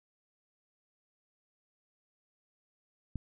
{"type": "click", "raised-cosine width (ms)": 5, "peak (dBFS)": -24, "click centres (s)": 3.157, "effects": []}